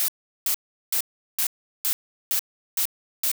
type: noise bursts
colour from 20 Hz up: blue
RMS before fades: -23 dBFS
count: 8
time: 0-3.316 s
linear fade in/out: 0 ms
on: 82 ms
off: 380 ms
effects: none